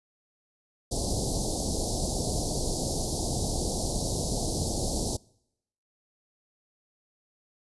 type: band-stop noise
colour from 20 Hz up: pink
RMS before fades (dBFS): -29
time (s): 0.91-5.17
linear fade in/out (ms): 10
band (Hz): 790 to 4200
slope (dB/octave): 48
effects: noise-tail reverb RT60 0.8 s tail -25 dB re dry + resampled to 24000 Hz